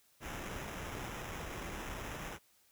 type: noise with sample-and-hold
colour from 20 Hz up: pink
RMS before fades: -43 dBFS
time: 0.2-2.39 s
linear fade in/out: 50 ms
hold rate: 4410 Hz
effects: white hiss -69 dBFS RMS until 2.71 s